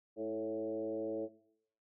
sine tone with frequency modulation, 440 Hz, A4, in tune, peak -35 dBFS, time 0.16-1.29 s, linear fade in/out 50 ms, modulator 112 Hz, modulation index 1.4, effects noise-tail reverb RT60 0.7 s tail -18 dB re dry

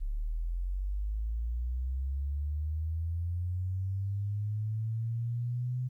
sine linear sweep, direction up, 34.65 to 127.2 Hz, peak -30 dBFS, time 0-5.89 s, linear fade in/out 20 ms, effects 12-bit

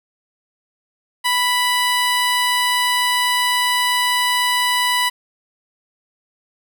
15% pulse tone, 987.8 Hz, B5, in tune, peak -9 dBFS, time 1.24-5.1 s, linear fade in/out 20 ms, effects none

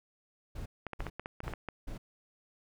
brown noise bursts, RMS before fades -40 dBFS, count 4, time 0.55-1.98 s, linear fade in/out 10 ms, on 110 ms, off 330 ms
clicks, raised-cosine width 0.5 ms, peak -23 dBFS, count 10, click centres 0.867 / 0.933 / 1.005 / 1.067 / 1.196 / 1.259 / 1.404 / 1.48 / 1.536 / 1.687 s
effects none

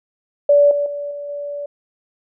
sine tone with level steps, 577 Hz, D5, 31 cents flat, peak -8 / -16 / -23 / -26 / -24 dBFS, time 0.49-1.66 s, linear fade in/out 5 ms, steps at 0.71 / 0.86 / 1.11 / 1.29 s, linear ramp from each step 2 ms, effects none

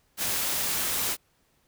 white noise, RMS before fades -28 dBFS, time 0.17-1.17 s, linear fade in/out 50 ms, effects pink hiss -68 dBFS RMS until 1.67 s

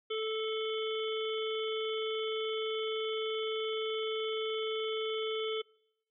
harmonic tone with a mistuned harmonic, 438.3 Hz, A4, 7 cents flat, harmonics 1 / 3 / 5 / 7 / 8, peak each -33 / -43 / -45 / -41 / -44 dBFS, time 0.1-5.62 s, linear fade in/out 10 ms, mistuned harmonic 8, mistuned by -32 cents, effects noise-tail reverb RT60 0.8 s tail -26 dB re dry

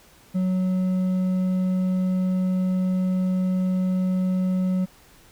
triangle tone with hard clipping, 185 Hz, F#3, in tune, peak -21 dBFS, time 0.34-4.86 s, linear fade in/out 20 ms, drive 7 dB, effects pink hiss -53 dBFS RMS until 5.31 s

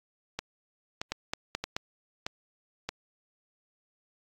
two click trains, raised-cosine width 0.2 ms, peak -13 / -15 dBFS, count 4 / 5, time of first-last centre 1.12-1.765 / 0.39-2.89 s, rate 4.65 / 1.6 Hz, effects AAC 64 kbps

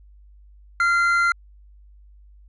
triangle tone pair together, 1387.8 / 2056 Hz, F6 / C7, -11 / -31 cents, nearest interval perfect fifth, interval 680 cents, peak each -15 / -23 dBFS, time 0.8-1.32 s, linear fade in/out 2 ms, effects added 50 Hz sine -46 dBFS peak until 2.48 s + resampled to 24000 Hz

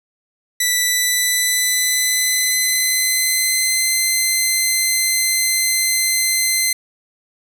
10% pulse tone with pitch glide, 1975.5 to 2064 Hz, B6 to C7, 0 to -24 cents, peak -6 dBFS, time 0.6-6.73 s, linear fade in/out 5 ms, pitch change +76 cents, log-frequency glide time 0.8-3.96 s, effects none

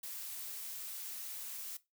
blue noise, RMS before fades -44 dBFS, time 0.03-1.77 s, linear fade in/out 5 ms, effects noise-tail reverb RT60 0.2 s tail -17 dB re dry

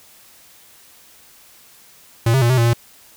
square tone with pitch steps, 115.4 / 133.5 / 118.2 / 129.1 / 116.8 / 117.8 Hz, A#2 / C3 / A#2 / C3 / A#2 / A#2, -17 / +35 / +24 / -23 / +4 / +19 cents, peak -13 dBFS, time 2.26-2.734 s, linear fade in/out 5 ms, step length 79 ms, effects white hiss -48 dBFS RMS until 3.16 s

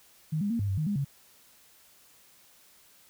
sine tone with pitch steps, 156.1 / 203.5 / 232 / 100.9 / 96.5 / 154.6 / 204.2 / 139.4 Hz, D#3 / G#3 / A#3 / G#2 / G2 / D#3 / G#3 / C#3, +6 / -35 / -8 / -49 / -27 / -11 / -29 / +10 cents, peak -26 dBFS, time 0.32-1.048 s, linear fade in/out 10 ms, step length 91 ms, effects white hiss -59 dBFS RMS until 3.09 s

